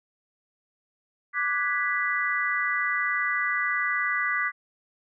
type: chord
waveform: sine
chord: G# half-diminished seventh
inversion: second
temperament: equal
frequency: 1174.7 / 1480 / 1661.2 / 1975.5 Hz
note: D6 / F#6 / G#6 / B6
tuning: 0 / 0 / 0 / 0 cents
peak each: -30 / -31 / -32 / -26 dBFS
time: 1.33-4.52 s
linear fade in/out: 50 ms
effects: none